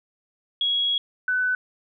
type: tone pair in turn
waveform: sine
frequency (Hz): 3322 / 1501.3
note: G#7 / F#6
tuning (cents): 0 / +25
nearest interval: octave + major second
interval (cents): 1375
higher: first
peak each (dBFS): -20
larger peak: neither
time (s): 0.61-0.98 / 1.28-1.55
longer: first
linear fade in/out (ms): 2
effects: none